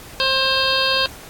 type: harmonic tone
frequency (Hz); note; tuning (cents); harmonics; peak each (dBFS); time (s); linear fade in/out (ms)
531; C5; +25; 1 / 2 / 3 / 5 / 6 / 7 / 8 / 9; -24 / -24 / -24 / -24 / -24 / -24 / -24 / -24; 0.2-1.06; 0
effects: pink hiss -39 dBFS RMS until 1.29 s + AAC 64 kbps